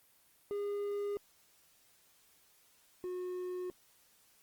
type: tone pair in turn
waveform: triangle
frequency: 407.5 / 363 Hz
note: G#4 / F#4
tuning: -33 / -33 cents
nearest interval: major second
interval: 200 cents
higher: first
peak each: -32 / -35 dBFS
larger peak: first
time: 0.51-1.17 / 3.04-3.7 s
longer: neither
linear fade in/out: 0 ms
effects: white hiss -67 dBFS RMS until 4.42 s + Opus 24 kbps